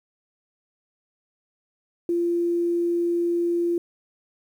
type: tone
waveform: sine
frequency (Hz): 344.1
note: F4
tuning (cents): -26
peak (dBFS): -20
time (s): 2.09-3.78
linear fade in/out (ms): 2
effects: 9-bit